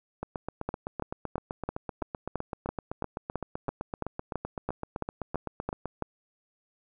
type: two click trains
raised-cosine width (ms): 1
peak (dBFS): -19 / -16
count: 45 / 17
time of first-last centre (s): 0.23-5.857 / 0.69-6.023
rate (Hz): 7.82 / 3
effects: none